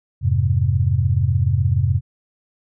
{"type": "chord", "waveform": "sine", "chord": "F minor", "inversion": "none", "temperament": "equal", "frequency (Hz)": [87.31, 103.83, 130.81], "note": ["F2", "Ab2", "C3"], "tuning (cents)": [0, 0, 0], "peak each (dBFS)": -19, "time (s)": [0.21, 2.01], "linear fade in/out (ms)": 50, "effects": []}